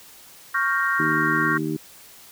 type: chord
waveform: sine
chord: G half-diminished seventh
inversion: second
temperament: equal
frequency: 1108.7 / 1396.9 / 1568 / 1864.7 Hz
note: Db6 / F6 / G6 / Bb6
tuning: 0 / 0 / 0 / 0 cents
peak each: -25 dBFS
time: 0.54-1.58 s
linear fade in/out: 10 ms
type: harmonic tone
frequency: 77.78 Hz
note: D#2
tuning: in tune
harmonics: 2 / 3 / 4 / 5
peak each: -29 / -31 / -26 / -31 dBFS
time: 0.99-1.77 s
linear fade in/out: 10 ms
effects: white hiss -47 dBFS RMS until 2.31 s